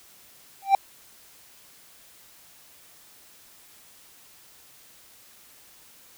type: tone with exponential growth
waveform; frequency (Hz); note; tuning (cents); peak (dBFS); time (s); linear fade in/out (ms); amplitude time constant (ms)
triangle; 784; G5; 0; -8; 0.62-0.75; 2; 28
effects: white hiss -53 dBFS RMS until 6.17 s